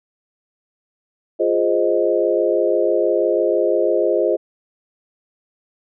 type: chord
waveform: sine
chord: F minor seventh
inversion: none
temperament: equal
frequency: 349.2 / 415.3 / 523.3 / 622.3 Hz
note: F4 / Ab4 / C5 / Eb5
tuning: 0 / 0 / 0 / 0 cents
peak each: -20 dBFS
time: 1.39-4.37 s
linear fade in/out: 20 ms
effects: none